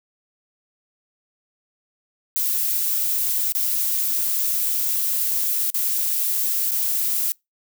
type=noise with dropouts; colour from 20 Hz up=violet; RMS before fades=-22 dBFS; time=2.36-7.32 s; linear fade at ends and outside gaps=0 ms; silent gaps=3.521-3.55 / 5.702-5.744 / 6.71-6.717 s; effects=noise-tail reverb RT60 0.2 s tail -26 dB re dry